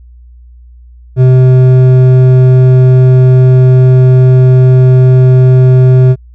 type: tone with hard clipping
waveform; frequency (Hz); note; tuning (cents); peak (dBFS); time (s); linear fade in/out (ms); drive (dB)
sine; 128.4; C3; -32; -3; 1.16-6.16; 50; 8
effects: added 60 Hz sine -32 dBFS peak until 6.34 s